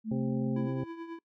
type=tone with vibrato; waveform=sine; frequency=220 Hz; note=A3; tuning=in tune; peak=-31 dBFS; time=0.04-0.7 s; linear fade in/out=50 ms; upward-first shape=sine; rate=18 Hz; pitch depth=17 cents each way
type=harmonic tone; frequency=131.7 Hz; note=C3; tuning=12 cents sharp; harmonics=1 / 2 / 3 / 4 / 6; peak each=-33 / -35 / -40 / -42 / -50 dBFS; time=0.11-0.84 s; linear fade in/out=5 ms
type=tone with tremolo; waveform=square; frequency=332.5 Hz; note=E4; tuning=15 cents sharp; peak=-37 dBFS; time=0.56-1.19 s; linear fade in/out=5 ms; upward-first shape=triangle; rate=9.3 Hz; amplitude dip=65%
effects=noise-tail reverb RT60 0.1 s tail -23 dB re dry + low-pass 2000 Hz 12 dB/octave